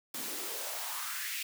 white noise with high-pass filter sweep, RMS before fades -38 dBFS, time 0.14-1.43 s, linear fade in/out 5 ms, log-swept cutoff 210 to 2500 Hz, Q 3.1, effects none

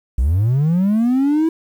triangle linear sweep, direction up, 55.1 to 329.6 Hz, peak -10 dBFS, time 0.18-1.49 s, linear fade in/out 5 ms, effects tanh soft clip ceiling -7 dBFS + 8-bit

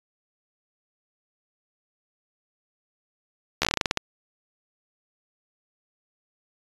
slowing click train, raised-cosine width 0.2 ms, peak -4 dBFS, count 12, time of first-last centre 3.62-3.974 s, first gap 13 ms, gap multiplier 1.17, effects resampled to 24000 Hz

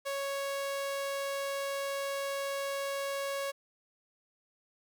sawtooth tone, 554.4 Hz, C#5, in tune, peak -29 dBFS, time 0.05-3.52 s, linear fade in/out 20 ms, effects none

